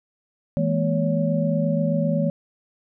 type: tone cluster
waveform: sine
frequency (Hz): 163.2 / 209.8 / 238 / 563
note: E3 / G#3 / A#3 / C#5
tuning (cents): -17 / +18 / +36 / +27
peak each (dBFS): -22 / -26 / -26 / -25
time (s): 0.57-2.3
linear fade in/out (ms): 0
effects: none